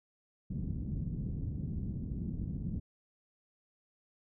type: low-pass noise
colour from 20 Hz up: white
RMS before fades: -37 dBFS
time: 0.5-2.8 s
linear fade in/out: 10 ms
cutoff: 210 Hz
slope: 24 dB/octave
effects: none